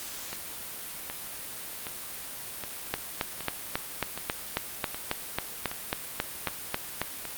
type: two click trains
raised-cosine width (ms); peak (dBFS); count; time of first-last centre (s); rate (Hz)
0.3; -19 / -10; 10 / 16; 0.33-7.253 / 2.94-7.016; 1.3 / 3.68
effects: white hiss -39 dBFS RMS until 7.37 s + Opus 48 kbps